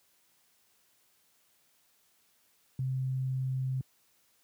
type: tone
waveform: sine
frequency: 130.81 Hz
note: C3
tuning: in tune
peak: -29 dBFS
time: 2.79-3.81 s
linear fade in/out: 2 ms
effects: white hiss -69 dBFS RMS until 4.43 s + high-pass 60 Hz 12 dB/octave